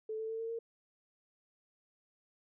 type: tone with pitch steps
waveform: sine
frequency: 436.7 / 442.3 / 447.9 / 453.7 / 459.5 Hz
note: A4 / A4 / A4 / A#4 / A#4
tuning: -13 / +9 / +31 / -47 / -25 cents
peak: -36 dBFS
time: 0.09-0.59 s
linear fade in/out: 5 ms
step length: 100 ms
effects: none